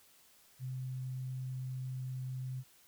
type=tone; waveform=sine; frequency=129.2 Hz; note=C3; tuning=21 cents flat; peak=-37 dBFS; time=0.59-2.64 s; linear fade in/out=50 ms; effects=white hiss -64 dBFS RMS until 2.87 s